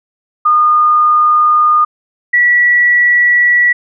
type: tone pair in turn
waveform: sine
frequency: 1221 / 1942.8 Hz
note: D#6 / B6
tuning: -33 / -29 cents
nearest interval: minor sixth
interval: 804 cents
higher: second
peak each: -6 dBFS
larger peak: neither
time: 0.45-1.85 / 2.33-3.73 s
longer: neither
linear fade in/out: 10 ms
effects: none